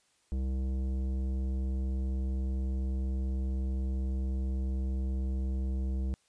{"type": "tone with tanh clipping", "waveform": "triangle", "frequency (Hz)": 65.41, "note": "C2", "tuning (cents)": 0, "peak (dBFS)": -31, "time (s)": [0.32, 6.14], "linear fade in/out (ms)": 0, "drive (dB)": 17, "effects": ["white hiss -70 dBFS RMS until 6.28 s", "resampled to 22050 Hz"]}